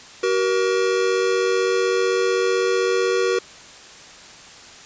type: tone pair together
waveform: square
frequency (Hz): 378.7 / 474.5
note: F#4 / A#4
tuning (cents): +40 / +31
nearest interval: major third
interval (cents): 391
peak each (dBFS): -21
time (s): 0.23-3.39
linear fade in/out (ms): 5
effects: white hiss -42 dBFS RMS until 4.85 s + resampled to 16000 Hz